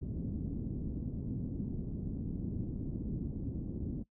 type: low-pass noise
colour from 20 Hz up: white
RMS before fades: -38 dBFS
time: 0.01-4.04 s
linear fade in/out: 20 ms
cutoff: 260 Hz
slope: 24 dB/octave
effects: noise-tail reverb RT60 0.1 s tail -21 dB re dry